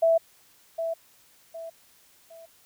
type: tone with echo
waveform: sine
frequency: 659.3 Hz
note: E5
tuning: in tune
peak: -17 dBFS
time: 0.02-0.18 s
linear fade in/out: 10 ms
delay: 760 ms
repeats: 3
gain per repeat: -9 dB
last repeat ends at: 2.46 s
effects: white hiss -59 dBFS RMS until 2.65 s